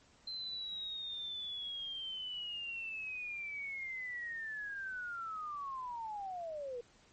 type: linear sweep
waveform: sine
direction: down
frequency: 4114 to 467.7 Hz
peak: -39 dBFS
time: 0.27-6.81 s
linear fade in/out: 5 ms
effects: pink hiss -65 dBFS RMS until 7.12 s + MP3 32 kbps